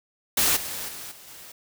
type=noise with level steps; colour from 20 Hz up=white; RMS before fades=-21 / -33 / -38 / -47 / -44 dBFS; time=0.37-1.52 s; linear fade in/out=5 ms; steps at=0.56 / 0.88 / 1.11 / 1.27 s; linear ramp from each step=10 ms; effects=none